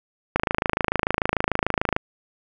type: click train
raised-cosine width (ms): 0.5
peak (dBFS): -4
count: 44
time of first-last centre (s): 0.36-1.964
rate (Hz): 26.8
effects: none

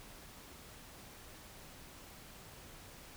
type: silence
effects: pink hiss -54 dBFS RMS until 3.16 s

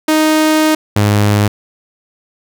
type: tone pair in turn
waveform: sawtooth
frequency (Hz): 311.1 / 103.54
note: D#4 / G#2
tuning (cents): 0 / -5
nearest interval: octave + perfect fifth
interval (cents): 1905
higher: first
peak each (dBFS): -5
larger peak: neither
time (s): 0.08-0.75 / 0.96-1.48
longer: first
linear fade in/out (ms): 5
effects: none

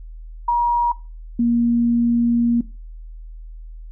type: tone pair in turn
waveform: sine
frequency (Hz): 953 / 235.9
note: A#5 / A#3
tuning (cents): +38 / +21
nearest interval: 2 octaves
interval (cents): 2417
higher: first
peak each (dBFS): -14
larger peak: neither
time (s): 0.48-0.92 / 1.39-2.61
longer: second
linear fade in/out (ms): 5
effects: noise-tail reverb RT60 0.3 s tail -18 dB re dry + added 40 Hz sine -33 dBFS peak until 3.91 s

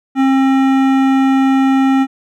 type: tone with hard clipping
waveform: sine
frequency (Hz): 267.7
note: C4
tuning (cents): +40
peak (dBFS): -11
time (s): 0.15-2.07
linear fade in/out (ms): 50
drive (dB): 15
effects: none

